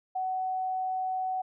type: tone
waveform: sine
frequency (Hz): 749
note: F#5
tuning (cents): +21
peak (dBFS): -28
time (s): 0.15-1.42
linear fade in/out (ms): 10
effects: none